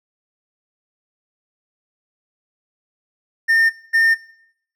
triangle tone pair in turn, 1815 / 1815 Hz, A#6 / A#6, -47 / -47 cents, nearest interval unison, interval 0 cents, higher neither, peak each -10 dBFS, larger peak neither, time 3.48-3.7 / 3.93-4.15 s, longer neither, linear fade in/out 20 ms, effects noise-tail reverb RT60 0.7 s tail -18 dB re dry

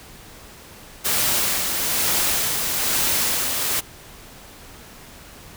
white noise with tremolo, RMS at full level -20 dBFS, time 1.04-3.81 s, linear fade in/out 20 ms, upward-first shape sine, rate 1.1 Hz, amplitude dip 35%, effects pink hiss -43 dBFS RMS until 5.56 s

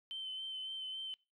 sine tone with vibrato, 3079 Hz, G7, 32 cents flat, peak -39 dBFS, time 0.11-1.14 s, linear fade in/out 0 ms, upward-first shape sine, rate 3.6 Hz, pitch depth 21 cents each way, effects noise-tail reverb RT60 0.3 s tail -24 dB re dry + tanh soft clip ceiling -35 dBFS

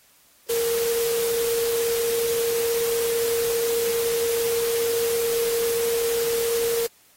sine tone in noise, 464.9 Hz, A#4, 5 cents flat, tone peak -21 dBFS, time 0.49-6.87 s, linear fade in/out 10 ms, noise white, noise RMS -30 dBFS, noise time 0.49-6.87 s, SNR +6 dB, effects white hiss -57 dBFS RMS until 7.16 s + AAC 48 kbps

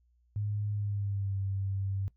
sine tone with pitch glide, 103.83 to 97.44 Hz, G#2 to G2, 0 to -10 cents, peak -30 dBFS, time 0.36-2.08 s, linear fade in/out 0 ms, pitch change -110 cents, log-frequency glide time 0.72-1.37 s, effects noise-tail reverb RT60 0.1 s tail -19 dB re dry + added 60 Hz sine -65 dBFS peak until 2.16 s

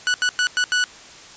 sawtooth tone bursts at uneven times, 1478 Hz, F#6, 2 cents flat, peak -13 dBFS, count 5, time 0.07-0.14 / 0.22-0.29 / 0.39-0.47 / 0.57-0.64 / 0.72-0.84 s, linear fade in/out 0 ms, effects white hiss -42 dBFS RMS until 1.36 s + resampled to 16000 Hz

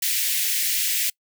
white high-pass noise, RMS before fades -23 dBFS, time 0.02-1.1 s, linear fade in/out 5 ms, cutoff 1800 Hz, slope 48 dB/octave, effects noise-tail reverb RT60 0.1 s tail -26 dB re dry

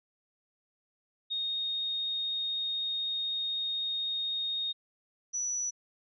sine tone pair in turn, 3712 / 5915 Hz, A#7 / F#8, -8 / -1 cents, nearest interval minor sixth, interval 807 cents, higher second, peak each -30 / -30 dBFS, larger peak neither, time 1.3-4.73 / 5.33-5.71 s, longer first, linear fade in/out 20 ms, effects none

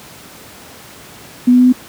sine tone with pitch steps, 246.9 / 248.8 / 250.6 / 252.5 Hz, B3 / B3 / B3 / B3, 0 / +13 / +25 / +39 cents, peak -5 dBFS, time 1.47-1.726 s, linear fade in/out 10 ms, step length 64 ms, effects pink hiss -37 dBFS RMS until 1.88 s + high-pass 100 Hz 12 dB/octave

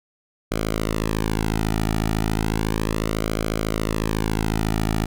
sawtooth tone with flanger, 54 Hz, A1, 32 cents flat, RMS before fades -23 dBFS, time 0.51-5.06 s, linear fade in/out 10 ms, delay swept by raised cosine 1.1 to 1.91 ms, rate 0.34 Hz, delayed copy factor -0.85, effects none

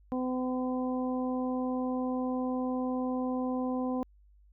harmonic tone, 254.4 Hz, C4, 48 cents flat, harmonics 1 / 2 / 3 / 4, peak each -30 / -36 / -40 / -42 dBFS, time 0.12-4.03 s, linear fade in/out 0 ms, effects added 50 Hz sine -57 dBFS peak until 4.52 s

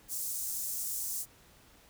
pink high-pass noise, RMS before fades -36 dBFS, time 0.08-1.26 s, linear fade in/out 50 ms, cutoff 6900 Hz, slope 24 dB/octave, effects pink hiss -60 dBFS RMS until 1.89 s

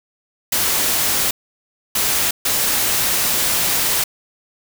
white noise bursts at uneven times, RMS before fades -18 dBFS, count 3, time 0.52-1.31 / 1.95-2.31 / 2.45-4.04 s, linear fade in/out 5 ms, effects none

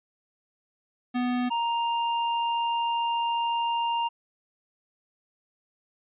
square tone pair in turn, 247.3 / 933.7 Hz, B3 / A#5, +3 / +3 cents, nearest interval octave + major seventh, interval 2300 cents, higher second, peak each -25 dBFS, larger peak neither, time 1.14-1.5 / 1.5-4.09 s, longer second, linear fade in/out 20 ms, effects resampled to 8000 Hz

